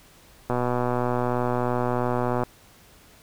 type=click train; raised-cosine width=1 ms; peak=-11 dBFS; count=239; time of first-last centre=0.5-2.435 s; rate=123 Hz; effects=pink hiss -53 dBFS RMS until 3.22 s